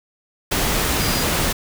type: tone in noise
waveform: sine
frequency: 4889 Hz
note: D#8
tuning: 31 cents flat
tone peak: -28 dBFS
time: 1-1.24 s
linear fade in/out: 10 ms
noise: pink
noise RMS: -20 dBFS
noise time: 0.51-1.53 s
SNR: -11 dB
effects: none